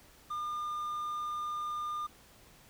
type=tone; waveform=triangle; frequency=1207 Hz; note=D6; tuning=47 cents sharp; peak=-32 dBFS; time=0.3-2.07 s; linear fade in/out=10 ms; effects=pink hiss -59 dBFS RMS until 2.69 s